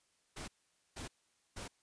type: noise bursts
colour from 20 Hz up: pink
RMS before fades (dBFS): -45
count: 3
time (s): 0.36-1.68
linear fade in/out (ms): 10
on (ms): 120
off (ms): 480
effects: white hiss -75 dBFS RMS until 1.82 s + resampled to 22050 Hz